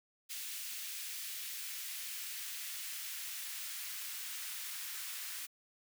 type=noise with high-pass filter sweep; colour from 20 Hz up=white; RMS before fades=-43 dBFS; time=0.29-5.47 s; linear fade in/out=20 ms; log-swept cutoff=2400 to 1600 Hz; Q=1.1; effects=none